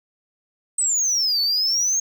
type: exponential two-way sweep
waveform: sine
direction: down then up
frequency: 8260 to 4435 to 6540 Hz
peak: -15 dBFS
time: 0.78-2 s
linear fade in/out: 5 ms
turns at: 1.41 s
effects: tanh soft clip ceiling -17 dBFS + 8-bit